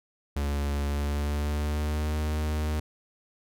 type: tone with pitch glide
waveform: 45% pulse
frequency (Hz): 71.7 to 76.4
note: D2 to D#2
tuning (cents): -41 to -31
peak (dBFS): -26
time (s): 0.36-2.8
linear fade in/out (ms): 5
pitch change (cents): +110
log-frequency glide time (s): 0.87-2.17
effects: none